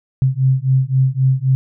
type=beating tone pair; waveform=sine; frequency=130 / 133.8 Hz; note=C3 / C3; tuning=-11 / +39 cents; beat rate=3.8 Hz; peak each=-15 dBFS; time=0.22-1.55 s; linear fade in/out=0 ms; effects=none